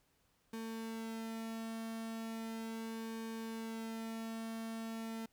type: tone with flanger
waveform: sawtooth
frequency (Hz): 225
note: A3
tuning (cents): +39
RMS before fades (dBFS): -43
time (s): 0.53-5.26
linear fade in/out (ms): 5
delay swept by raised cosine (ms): 1.5 to 2.03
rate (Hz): 0.37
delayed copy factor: -0.65
effects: pink hiss -75 dBFS RMS until 5.32 s